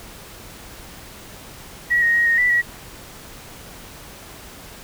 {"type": "tone with pitch steps", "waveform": "sine", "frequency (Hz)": [1920, 1869, 1885, 1860, 1971, 1920], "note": ["B6", "A#6", "A#6", "A#6", "B6", "B6"], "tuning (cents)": [-49, 4, 19, -4, -4, -49], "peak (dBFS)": -14, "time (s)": [1.9, 2.62], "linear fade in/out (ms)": 20, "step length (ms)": 120, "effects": ["pink hiss -40 dBFS RMS until 4.83 s"]}